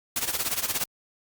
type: noise with tremolo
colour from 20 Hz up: white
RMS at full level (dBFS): -25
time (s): 0.16-0.84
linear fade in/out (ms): 2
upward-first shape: sine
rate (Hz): 17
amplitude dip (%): 80
effects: Opus 48 kbps